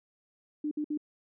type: tone bursts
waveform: sine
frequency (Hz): 299.7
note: D4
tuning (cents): +35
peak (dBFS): -29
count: 3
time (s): 0.64-0.975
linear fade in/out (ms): 5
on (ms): 73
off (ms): 58
effects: none